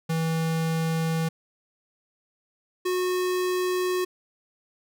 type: tone pair in turn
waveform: square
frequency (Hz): 162.5 / 364.8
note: E3 / F#4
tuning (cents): -24 / -24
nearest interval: octave + major second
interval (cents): 1400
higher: second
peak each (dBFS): -24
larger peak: neither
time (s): 0.09-1.29 / 2.85-4.05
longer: neither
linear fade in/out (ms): 10
effects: none